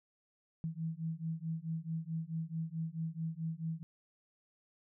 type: beating tone pair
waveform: sine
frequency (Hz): 160.1 / 164.7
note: D#3 / E3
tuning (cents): +50 / -1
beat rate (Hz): 4.6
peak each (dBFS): -39 / -39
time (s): 0.64-3.83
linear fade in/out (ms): 0
effects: none